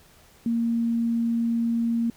sine tone, 232 Hz, A#3, 8 cents flat, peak -21 dBFS, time 0.46-2.1 s, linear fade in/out 2 ms, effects pink hiss -55 dBFS RMS until 2.16 s

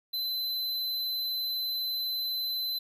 square tone, 4042 Hz, B7, 39 cents sharp, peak -30 dBFS, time 0.13-2.79 s, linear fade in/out 10 ms, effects none

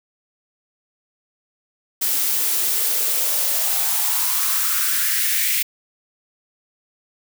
blue noise with high-pass filter sweep, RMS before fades -20 dBFS, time 2.01-5.63 s, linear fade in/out 10 ms, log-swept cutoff 240 to 2300 Hz, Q 3.8, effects none

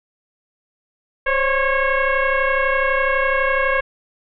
sine tone with frequency modulation, 559 Hz, C#5, 14 cents sharp, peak -15 dBFS, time 1.26-3.81 s, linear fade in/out 10 ms, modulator 543 Hz, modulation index 3.2, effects none

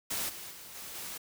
white noise with level steps, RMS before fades -34 / -44 / -48 / -44 / -41 dBFS, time 0.1-1.18 s, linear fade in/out 10 ms, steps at 0.28 / 0.5 / 0.74 / 0.94 s, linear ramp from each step 20 ms, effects none

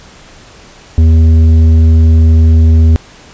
sine tone with tanh clipping, 80.6 Hz, E2, 38 cents flat, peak -4 dBFS, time 0.98-2.96 s, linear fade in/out 0 ms, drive 8 dB, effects pink hiss -37 dBFS RMS until 3.33 s + resampled to 16000 Hz

